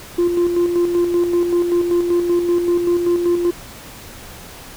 sine tone with tremolo, 348.2 Hz, F4, 5 cents flat, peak -10 dBFS, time 0.18-3.51 s, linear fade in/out 10 ms, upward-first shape square, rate 5.2 Hz, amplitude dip 50%, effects tanh soft clip ceiling -11 dBFS + pink hiss -37 dBFS RMS until 4.76 s

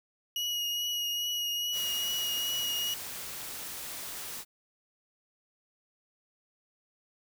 35% pulse tone with vibrato, 2895 Hz, F#7, 38 cents flat, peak -28 dBFS, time 0.36-2.94 s, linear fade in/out 2 ms, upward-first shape triangle, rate 2.4 Hz, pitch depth 21 cents each way
white noise, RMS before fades -40 dBFS, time 1.72-4.45 s, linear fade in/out 50 ms
effects none

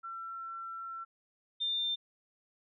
sine tone pair in turn, 1349 / 3601 Hz, E6 / A7, +40 / +39 cents, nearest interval octave + perfect fourth, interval 1699 cents, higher second, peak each -39 / -30 dBFS, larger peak second, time 0.03-1.05 / 1.6-1.96 s, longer first, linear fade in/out 20 ms, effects none

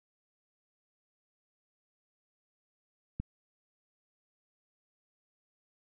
click, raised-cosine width 5 ms, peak -22 dBFS, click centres 3.2 s, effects none

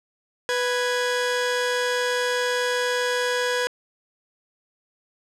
sawtooth tone pair together, 493.9 / 1661.3 Hz, B4 / G#6, 0 / 0 cents, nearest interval octave + major sixth, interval 2100 cents, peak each -19 / -23 dBFS, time 0.49-3.67 s, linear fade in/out 0 ms, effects low-pass 8000 Hz 12 dB/octave

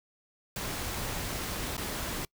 pink noise with dropouts, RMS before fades -35 dBFS, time 0.56-2.25 s, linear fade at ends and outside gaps 2 ms, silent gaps 1.768-1.778 s, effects noise-tail reverb RT60 0.1 s tail -25 dB re dry

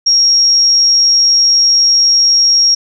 sine tone, 5588 Hz, F8, in tune, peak -6 dBFS, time 0.06-2.75 s, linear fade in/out 10 ms, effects none

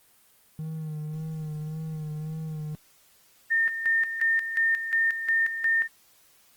triangle tone with vibrato, 155.56 Hz, D#3, in tune, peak -29 dBFS, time 0.59-2.75 s, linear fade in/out 0 ms, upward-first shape sine, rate 1.8 Hz, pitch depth 39 cents each way
sine tone with tremolo, 1817 Hz, A#6, 45 cents flat, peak -20 dBFS, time 3.5-5.88 s, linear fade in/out 20 ms, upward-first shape square, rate 2.8 Hz, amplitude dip 65%
effects white hiss -60 dBFS RMS until 6.56 s + Opus 24 kbps

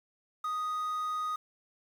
triangle tone with quantisation, 1244.5 Hz, D#6, in tune, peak -29 dBFS, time 0.44-1.36 s, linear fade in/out 5 ms, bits 9, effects none

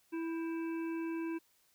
harmonic tone with a mistuned harmonic, 329.6 Hz, E4, in tune, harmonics 1 / 3 / 5 / 7 / 8, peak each -35 / -49 / -52 / -56 / -53 dBFS, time 0.12-1.39 s, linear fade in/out 20 ms, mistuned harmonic 5, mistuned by -70 cents, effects white hiss -71 dBFS RMS until 1.74 s

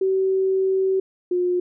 sine tone pair in turn, 381.4 / 358 Hz, G4 / F4, -47 / +43 cents, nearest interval minor second, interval 110 cents, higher first, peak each -17 / -18 dBFS, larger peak first, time 0.01-1 / 1.31-1.6 s, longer first, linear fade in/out 5 ms, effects none

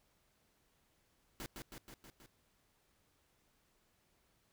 pink noise with echo, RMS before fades -45 dBFS, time 1.4-1.46 s, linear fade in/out 0 ms, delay 160 ms, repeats 5, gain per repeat -3 dB, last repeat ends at 2.26 s, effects pink hiss -75 dBFS RMS until 4.52 s

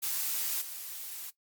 blue noise with level steps, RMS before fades -32 / -41 dBFS, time 0.02-1.31 s, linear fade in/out 20 ms, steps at 0.61 s, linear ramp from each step 10 ms, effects noise-tail reverb RT60 0.1 s tail -17 dB re dry + Opus 48 kbps

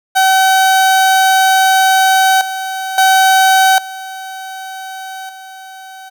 30% pulse tone with level steps, 762 Hz, G5, 49 cents flat, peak -5 / -16 / -4 / -22 / -28 dBFS, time 0.15-6.1 s, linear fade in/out 20 ms, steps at 2.41 / 2.98 / 3.78 / 5.29 s, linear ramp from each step 2 ms, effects none

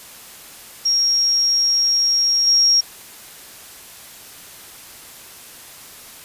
sine tone with level steps, 5588 Hz, F8, in tune, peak -14 / -11 dBFS, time 0.85-2.81 s, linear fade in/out 10 ms, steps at 2.47 s, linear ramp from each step 2 ms, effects white hiss -40 dBFS RMS until 6.24 s + resampled to 32000 Hz

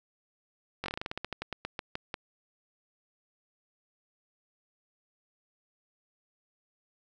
slowing click train, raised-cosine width 0.3 ms, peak -18 dBFS, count 18, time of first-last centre 0.84-2.142 s, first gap 20 ms, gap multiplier 1.15, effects none

